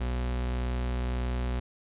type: tone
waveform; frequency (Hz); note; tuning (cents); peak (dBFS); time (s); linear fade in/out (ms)
40% pulse; 61.74; B1; 0; -27; 0-1.6; 10
effects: resampled to 8000 Hz